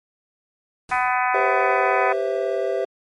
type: noise with exponential decay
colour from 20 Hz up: pink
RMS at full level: -38 dBFS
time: 0.89-1.4 s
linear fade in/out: 2 ms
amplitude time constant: 110 ms
type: harmonic tone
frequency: 250.6 Hz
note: B3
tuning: 25 cents sharp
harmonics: 3 / 4 / 5 / 6 / 7 / 8 / 9 / 10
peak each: -22 / -24 / -26 / -28 / -29 / -30 / -31 / -32 dBFS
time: 0.91-2.13 s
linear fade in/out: 10 ms
type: chord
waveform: triangle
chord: C major seventh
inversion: second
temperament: equal with one note detuned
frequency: 392 / 493.9 / 532.1 / 659.3 Hz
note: G4 / B4 / C5 / E5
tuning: 0 / 0 / +29 / 0 cents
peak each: -23 / -26 / -24 / -24 dBFS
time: 1.34-2.85 s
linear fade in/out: 5 ms
effects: MP3 48 kbps